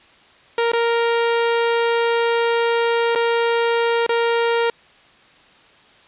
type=tone with dropouts; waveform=sawtooth; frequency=466.2 Hz; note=A#4; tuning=in tune; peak=-12 dBFS; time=0.58-4.7 s; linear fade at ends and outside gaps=2 ms; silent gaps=0.718-0.733 / 3.151-3.157 / 4.065-4.092 s; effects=white hiss -50 dBFS RMS until 6.07 s + resampled to 8000 Hz